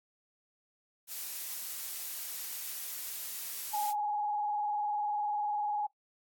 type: noise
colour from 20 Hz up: blue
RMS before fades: -39 dBFS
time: 1.07-3.94 s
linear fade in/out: 50 ms
type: tone with vibrato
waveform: sine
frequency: 834 Hz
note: G#5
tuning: 7 cents sharp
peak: -30 dBFS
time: 3.73-5.87 s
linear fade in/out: 10 ms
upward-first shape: square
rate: 20 Hz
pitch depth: 36 cents each way
effects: noise-tail reverb RT60 0.1 s tail -18 dB re dry + AAC 64 kbps